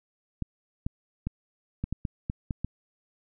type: clicks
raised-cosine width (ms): 5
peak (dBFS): -17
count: 9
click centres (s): 0.423 / 0.865 / 1.27 / 1.84 / 1.926 / 2.052 / 2.299 / 2.508 / 2.646
effects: none